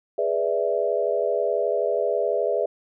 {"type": "chord", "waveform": "sine", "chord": "E dominant seventh", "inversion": "first", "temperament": "equal", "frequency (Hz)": [415.3, 493.9, 587.3, 659.3], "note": ["G#4", "B4", "D5", "E5"], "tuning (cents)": [0, 0, 0, 0], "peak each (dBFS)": -26, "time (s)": [0.18, 2.66], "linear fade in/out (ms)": 5, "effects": []}